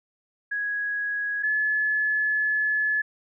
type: tone pair in turn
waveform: sine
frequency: 1664 / 1715.7 Hz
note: G#6 / A6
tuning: +3 / -44 cents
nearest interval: minor second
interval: 53 cents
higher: second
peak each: -25 / -21 dBFS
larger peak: second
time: 0.51-1.43 / 1.43-3.02 s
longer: second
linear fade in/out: 10 ms
effects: none